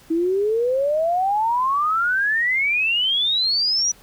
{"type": "exponential sweep", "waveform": "sine", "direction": "up", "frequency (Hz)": [319.1, 5930], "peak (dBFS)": -17, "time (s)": [0.1, 3.92], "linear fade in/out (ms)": 10, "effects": ["pink hiss -50 dBFS RMS until 4.02 s"]}